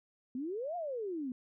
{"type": "exponential two-way sweep", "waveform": "sine", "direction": "up then down", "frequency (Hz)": [241.3, 724, 241.3], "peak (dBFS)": -35, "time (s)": [0.35, 1.32], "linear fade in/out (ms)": 2, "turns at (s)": 0.76, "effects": []}